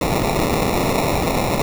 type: noise with sample-and-hold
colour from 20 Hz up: white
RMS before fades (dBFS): -19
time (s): 0.01-1.62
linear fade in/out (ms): 2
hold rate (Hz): 1575
effects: none